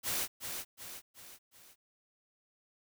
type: noise with echo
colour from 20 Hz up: white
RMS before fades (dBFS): -34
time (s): 0.03-0.28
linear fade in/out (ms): 50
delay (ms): 370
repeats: 4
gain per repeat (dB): -6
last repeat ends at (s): 1.76
effects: none